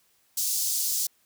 pink high-pass noise, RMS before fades -27 dBFS, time 0.37-1.07 s, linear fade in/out 5 ms, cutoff 5100 Hz, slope 24 dB/octave, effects white hiss -66 dBFS RMS until 1.25 s

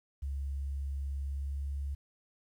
sine tone with pitch glide, 69.3 to 70.02 Hz, C#2 to C#2, 0 to +18 cents, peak -33 dBFS, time 0.22-1.95 s, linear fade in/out 10 ms, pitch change +18 cents, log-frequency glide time 1.25-1.68 s, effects 11-bit

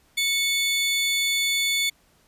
35% pulse tone pair together, 2205 / 3492 Hz, C#7 / A7, -10 / -14 cents, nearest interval minor sixth, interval 796 cents, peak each -22 dBFS, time 0.17-1.9 s, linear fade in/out 10 ms, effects pink hiss -61 dBFS RMS until 2.27 s + resampled to 32000 Hz

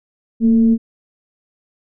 sine tone with frequency modulation, 228 Hz, A#3, 38 cents flat, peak -9 dBFS, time 0.4-0.78 s, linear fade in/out 50 ms, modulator 215 Hz, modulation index 0.25, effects none

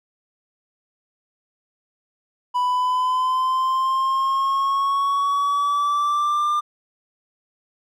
triangle exponential sweep, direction up, 987.8 to 1200 Hz, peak -16 dBFS, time 2.54-6.61 s, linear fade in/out 20 ms, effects none

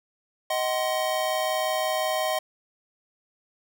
square chord, C diminished, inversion first, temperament just, 627.9 / 753.5 / 1046.5 Hz, Eb5 / Gb5 / C6, +16 / +31 / 0 cents, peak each -27 / -30 / -33 dBFS, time 0.5-2.39 s, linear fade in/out 5 ms, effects none

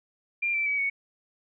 sine tone with pitch steps, 2389 / 2333 / 2278 / 2225 Hz, D7 / D7 / C#7 / C#7, +29 / -12 / +47 / +6 cents, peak -24 dBFS, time 0.42-0.9 s, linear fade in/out 10 ms, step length 120 ms, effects none

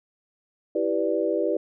sine chord, E minor seventh, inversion none, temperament equal, 329.6 / 392 / 493.9 / 587.3 Hz, E4 / G4 / B4 / D5, 0 / 0 / 0 / 0 cents, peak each -27 dBFS, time 0.75-1.57 s, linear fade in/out 5 ms, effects none

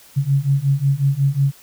sine beating tone pair, 135.9 / 141.4 Hz, C#3 / C#3, -34 / +35 cents, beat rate 5.5 Hz, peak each -18 / -17 dBFS, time 0.16-1.52 s, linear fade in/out 20 ms, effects white hiss -47 dBFS RMS until 1.62 s

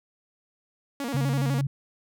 sawtooth tone with vibrato, 256.9 Hz, C4, 32 cents flat, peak -25 dBFS, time 1-1.61 s, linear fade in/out 2 ms, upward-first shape square, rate 12 Hz, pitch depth 150 cents each way
sine tone, 138.2 Hz, C#3, 5 cents flat, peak -23 dBFS, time 1.14-1.67 s, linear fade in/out 5 ms
effects none

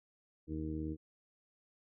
harmonic tone, 77.78 Hz, D#2, in tune, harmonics 1 / 2 / 3 / 4 / 5 / 6, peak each -42 / -44 / -48 / -39 / -52 / -50 dBFS, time 0.47-0.97 s, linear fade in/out 50 ms, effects none

